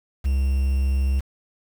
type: tone with quantisation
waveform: triangle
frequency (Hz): 67.1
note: C2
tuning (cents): +44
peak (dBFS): -16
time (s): 0.24-1.21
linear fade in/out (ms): 20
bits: 7
effects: none